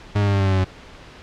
40% pulse tone with pitch steps, 102.9 / 101.48 / 100.09 / 98.71 / 97.35 / 96.01 / 94.69 / 93.38 Hz, G#2 / G#2 / G2 / G2 / G2 / G2 / F#2 / F#2, -16 / -40 / +37 / +13 / -12 / -35 / +41 / +16 cents, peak -15 dBFS, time 0.15-0.646 s, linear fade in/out 10 ms, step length 62 ms, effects pink hiss -42 dBFS RMS until 1.22 s + low-pass 4000 Hz 12 dB/octave

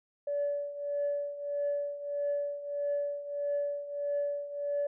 sine tone with tremolo, 575 Hz, D5, 37 cents flat, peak -26 dBFS, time 0.27-4.87 s, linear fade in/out 5 ms, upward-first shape triangle, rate 1.6 Hz, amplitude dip 80%, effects tanh soft clip ceiling -24 dBFS

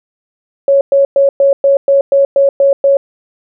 sine tone bursts, 554.4 Hz, C#5, in tune, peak -5 dBFS, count 10, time 0.68-2.97 s, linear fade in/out 2 ms, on 130 ms, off 110 ms, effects none

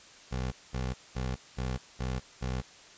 20% pulse tone bursts, 63.7 Hz, C2, 46 cents flat, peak -26 dBFS, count 6, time 0.31-2.62 s, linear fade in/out 20 ms, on 210 ms, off 210 ms, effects white hiss -53 dBFS RMS until 2.97 s + resampled to 16000 Hz

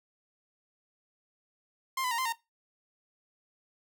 sawtooth tone with pitch steps, 1054 / 1003 / 929 / 1039 / 920 Hz, C6 / B5 / A#5 / C6 / A#5, +12 / +26 / -6 / -12 / -23 cents, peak -26 dBFS, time 1.97-2.325 s, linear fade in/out 5 ms, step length 71 ms, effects noise-tail reverb RT60 0.2 s tail -17 dB re dry

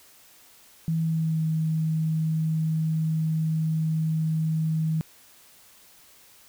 sine tone with pitch glide, 162.4 to 158.87 Hz, E3 to D#3, -26 to +36 cents, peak -22 dBFS, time 0.88-5.01 s, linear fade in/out 0 ms, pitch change -38 cents, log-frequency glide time 1-1.45 s, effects white hiss -54 dBFS RMS until 6.48 s

